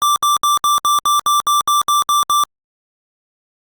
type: tone bursts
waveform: square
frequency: 1174.7 Hz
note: D6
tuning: in tune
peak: -12 dBFS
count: 12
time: 0.02-2.437 s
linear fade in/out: 0 ms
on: 140 ms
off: 67 ms
effects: Opus 48 kbps